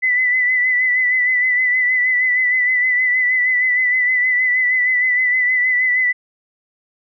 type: tone with vibrato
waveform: sine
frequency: 2000 Hz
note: B6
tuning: 21 cents sharp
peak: -13 dBFS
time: 0.02-6.13 s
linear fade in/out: 20 ms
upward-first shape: sine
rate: 6.4 Hz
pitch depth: 35 cents each way
effects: none